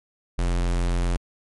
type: tone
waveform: square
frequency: 43.65 Hz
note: F1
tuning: in tune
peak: -21 dBFS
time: 0.38-1.17 s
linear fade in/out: 10 ms
effects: MP3 48 kbps